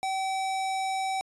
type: tone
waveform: square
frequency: 767 Hz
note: G5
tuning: 38 cents flat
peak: -28 dBFS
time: 0.03-1.21 s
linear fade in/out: 0 ms
effects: resampled to 24000 Hz